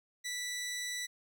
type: tone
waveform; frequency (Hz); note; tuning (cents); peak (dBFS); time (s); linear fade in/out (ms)
15% pulse; 1970; B6; -5; -30; 0.24-1.07; 20
effects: none